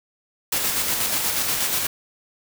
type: noise with tremolo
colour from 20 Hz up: white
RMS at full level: -22 dBFS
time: 0.52-1.87 s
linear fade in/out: 5 ms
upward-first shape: square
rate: 8.3 Hz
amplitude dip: 30%
effects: none